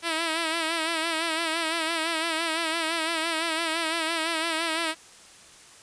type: tone with vibrato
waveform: 5% pulse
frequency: 326.3 Hz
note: E4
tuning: 18 cents flat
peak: -14 dBFS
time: 0.02-4.95 s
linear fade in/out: 50 ms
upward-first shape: sine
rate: 5.9 Hz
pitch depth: 63 cents each way
effects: white hiss -50 dBFS RMS until 5.82 s + resampled to 22050 Hz